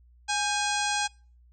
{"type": "harmonic tone with a mistuned harmonic", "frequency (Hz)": 830, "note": "G#5", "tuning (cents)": -1, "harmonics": [1, 2, 3, 4, 5, 6, 7, 8, 9, 10], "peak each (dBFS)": [-29, -32, -34, -35, -36, -37, -37, -38, -39, -39], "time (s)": [0.28, 1.08], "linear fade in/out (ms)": 20, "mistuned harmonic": 2, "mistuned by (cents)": -83, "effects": ["noise-tail reverb RT60 0.4 s tail -26 dB re dry", "added 60 Hz sine -54 dBFS peak until 1.52 s"]}